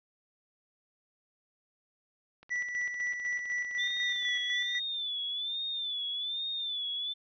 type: click train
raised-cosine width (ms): 0.3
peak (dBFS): -37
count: 31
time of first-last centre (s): 2.43-4.353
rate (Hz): 15.6
type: tone with tremolo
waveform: triangle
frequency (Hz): 1960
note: B6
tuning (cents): -14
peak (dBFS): -28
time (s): 2.5-4.8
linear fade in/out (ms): 20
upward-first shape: square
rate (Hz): 4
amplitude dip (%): 45
type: tone with vibrato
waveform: sine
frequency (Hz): 3520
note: A7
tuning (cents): 0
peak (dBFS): -32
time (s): 3.78-7.14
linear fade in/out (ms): 20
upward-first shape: sine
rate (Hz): 1.2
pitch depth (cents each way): 85
effects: resampled to 16000 Hz